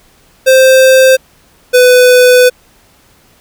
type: tone pair in turn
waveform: square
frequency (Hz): 523.3 / 499.1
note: C5 / B4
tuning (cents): 0 / +18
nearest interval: minor second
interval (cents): 82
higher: first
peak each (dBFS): -3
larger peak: neither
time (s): 0.46-1.17 / 1.73-2.5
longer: second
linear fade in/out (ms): 20
effects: pink hiss -47 dBFS RMS until 3.4 s